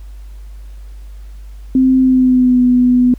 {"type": "tone with pitch glide", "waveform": "sine", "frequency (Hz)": [260.5, 248.3], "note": ["C4", "B3"], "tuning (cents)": [-7, 9], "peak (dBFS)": -7, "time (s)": [1.75, 3.14], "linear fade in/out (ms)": 2, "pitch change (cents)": -84, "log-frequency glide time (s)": [2, 2.61], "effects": ["added 50 Hz sine -29 dBFS peak until 3.18 s", "pink hiss -52 dBFS RMS until 3.18 s"]}